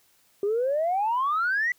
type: exponential sweep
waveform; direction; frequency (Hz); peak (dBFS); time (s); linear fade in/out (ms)
sine; up; 392 to 1999; -21; 0.43-1.72; 2
effects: tanh soft clip ceiling -18 dBFS + white hiss -63 dBFS RMS until 1.78 s